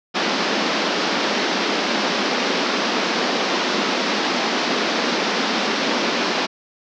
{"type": "band-pass noise", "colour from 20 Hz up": "pink", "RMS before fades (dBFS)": -21, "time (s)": [0.14, 6.47], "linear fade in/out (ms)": 20, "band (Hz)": [200, 5600], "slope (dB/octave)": 48, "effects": []}